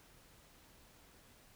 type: silence
effects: pink hiss -63 dBFS RMS until 1.55 s